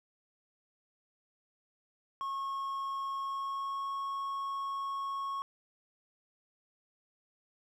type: tone with pitch glide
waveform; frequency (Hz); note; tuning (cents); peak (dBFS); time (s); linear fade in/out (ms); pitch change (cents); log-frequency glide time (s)
triangle; 1091 to 1099.2; C#6 to C#6; -28 to -15; -32; 2.21-5.42; 0; +13; 3.18-3.9
effects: none